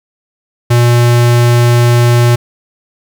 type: tone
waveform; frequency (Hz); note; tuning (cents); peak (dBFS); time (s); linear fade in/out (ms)
square; 120; B2; -49; -6; 0.7-2.36; 10
effects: 8-bit

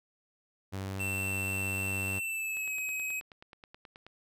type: tone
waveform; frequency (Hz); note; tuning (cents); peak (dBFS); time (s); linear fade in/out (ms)
sawtooth; 96.6; G2; -25; -31; 0.72-2.2; 20
type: tone with pitch glide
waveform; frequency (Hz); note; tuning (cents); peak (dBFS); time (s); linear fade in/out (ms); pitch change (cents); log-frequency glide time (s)
square; 2690 to 2539; E7 to D#7; +34 to +34; -33; 0.99-3.21; 20; -100; 2.2-2.75
type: click train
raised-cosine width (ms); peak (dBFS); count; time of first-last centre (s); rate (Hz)
0.3; -33; 15; 2.57-4.066; 9.36
effects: none

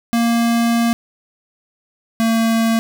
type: tone pair in turn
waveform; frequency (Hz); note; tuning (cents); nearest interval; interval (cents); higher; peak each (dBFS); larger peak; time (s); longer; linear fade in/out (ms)
square; 233.1 / 226.6; A#3 / A#3; 0 / -49; unison; 49; first; -14; neither; 0.13-0.93 / 2.2-2.79; first; 0
effects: none

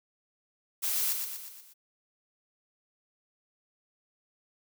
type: noise with echo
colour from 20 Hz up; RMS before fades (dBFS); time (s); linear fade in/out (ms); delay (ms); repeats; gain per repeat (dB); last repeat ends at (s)
blue; -30; 0.82-1.14; 20; 120; 5; -5; 1.74
effects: none

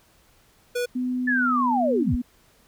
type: tone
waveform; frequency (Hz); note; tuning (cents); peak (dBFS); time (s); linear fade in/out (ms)
square; 488.1; B4; -20; -24; 0.75-0.86; 10
type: tone with pitch glide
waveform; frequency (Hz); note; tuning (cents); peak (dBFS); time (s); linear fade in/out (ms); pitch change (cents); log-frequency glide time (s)
sine; 251.3 to 245.3; B3 to B3; +30 to -12; -23; 0.95-2.22; 10; -42; 1.2-2
type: linear sweep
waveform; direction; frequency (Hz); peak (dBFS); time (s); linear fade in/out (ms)
sine; down; 1762 to 33; -20; 1.27-2.16; 10
effects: pink hiss -59 dBFS RMS until 2.67 s

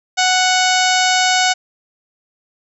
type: harmonic tone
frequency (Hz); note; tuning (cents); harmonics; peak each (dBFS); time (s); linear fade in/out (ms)
740; F#5; 0; 1 / 2 / 3 / 4 / 5 / 6 / 7 / 8 / 9 / 10; -16 / -19 / -21 / -22 / -23 / -24 / -24 / -25 / -26 / -26; 0.17-1.54; 20
effects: none

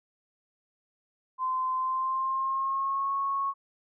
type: tone with pitch glide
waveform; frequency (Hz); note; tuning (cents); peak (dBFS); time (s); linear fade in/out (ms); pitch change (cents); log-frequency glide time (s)
sine; 1033 to 1100.8; C6 to C#6; -22 to -12; -26; 1.38-3.54; 50; +110; 1.75-3.13
effects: none

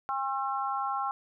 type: harmonic tone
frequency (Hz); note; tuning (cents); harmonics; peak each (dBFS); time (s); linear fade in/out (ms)
269; C4; +48; 3 / 4 / 5; -32 / -33 / -34; 0.09-1.11; 0
effects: none

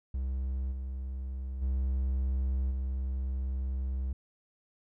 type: tone with level steps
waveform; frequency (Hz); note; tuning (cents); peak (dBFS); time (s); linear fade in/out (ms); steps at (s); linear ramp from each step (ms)
triangle; 65.41; C2; 0; -28 / -32 / -25 / -28; 0.14-4.13; 5; 0.71 / 1.61 / 2.7; 20
effects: none

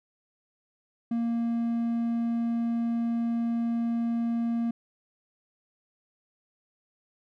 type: tone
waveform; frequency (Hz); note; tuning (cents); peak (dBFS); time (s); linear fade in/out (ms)
triangle; 232.8; A#3; -2; -23; 1.11-4.71; 5
effects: none

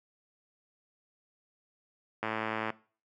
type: click train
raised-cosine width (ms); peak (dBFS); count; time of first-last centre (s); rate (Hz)
0.5; -17; 53; 2.23-2.703; 110
effects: noise-tail reverb RT60 0.4 s tail -20 dB re dry + high-pass 150 Hz 12 dB/octave

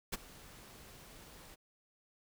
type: noise with ADSR envelope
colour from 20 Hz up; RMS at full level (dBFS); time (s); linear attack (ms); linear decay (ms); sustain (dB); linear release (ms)
pink; -34; 0.12-1.56; 17; 23; -21; 25
effects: none

